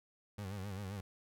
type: tone with vibrato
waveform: 30% pulse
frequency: 98.3 Hz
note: G2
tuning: 5 cents sharp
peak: -38 dBFS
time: 0.38-1.01 s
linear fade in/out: 5 ms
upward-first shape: sine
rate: 7.6 Hz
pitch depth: 100 cents each way
effects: none